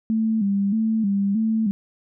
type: tone with vibrato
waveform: sine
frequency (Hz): 209.9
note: G#3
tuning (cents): +19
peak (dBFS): -18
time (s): 0.1-1.71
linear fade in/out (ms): 0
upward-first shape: square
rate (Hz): 1.6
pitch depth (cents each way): 93
effects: none